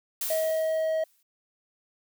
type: noise with exponential decay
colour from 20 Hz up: blue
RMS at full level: -29 dBFS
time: 0.21-1.23 s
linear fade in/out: 5 ms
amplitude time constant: 220 ms
type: tone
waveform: triangle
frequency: 637 Hz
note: D#5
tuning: 41 cents sharp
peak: -22 dBFS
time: 0.3-1.04 s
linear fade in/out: 5 ms
effects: none